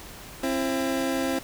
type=tone pair together; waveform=25% pulse; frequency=266.6 / 337 Hz; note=C4 / E4; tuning=+33 / +38 cents; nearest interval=major third; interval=405 cents; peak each=-22 / -26 dBFS; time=0.43-1.39 s; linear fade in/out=5 ms; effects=pink hiss -43 dBFS RMS until 1.43 s